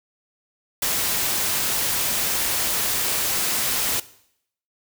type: noise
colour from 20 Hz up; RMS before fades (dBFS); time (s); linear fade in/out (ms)
white; -23; 0.82-4; 5
effects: noise-tail reverb RT60 0.7 s tail -18 dB re dry